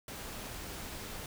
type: noise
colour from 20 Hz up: pink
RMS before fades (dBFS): -43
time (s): 0.08-1.26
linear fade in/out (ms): 2
effects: none